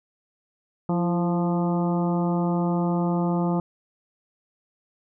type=harmonic tone with a mistuned harmonic; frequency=174.61 Hz; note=F3; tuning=in tune; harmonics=1 / 2 / 3 / 4 / 5 / 6 / 7; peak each=-22 / -28 / -33 / -33 / -33 / -39 / -38 dBFS; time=0.89-3.6 s; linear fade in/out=2 ms; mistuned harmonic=2; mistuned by=-48 cents; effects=none